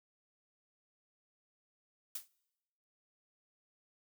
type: noise with exponential decay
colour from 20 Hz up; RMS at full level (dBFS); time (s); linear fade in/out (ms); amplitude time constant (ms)
blue; -36; 2.15-2.28; 5; 28
effects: noise-tail reverb RT60 1.0 s tail -25 dB re dry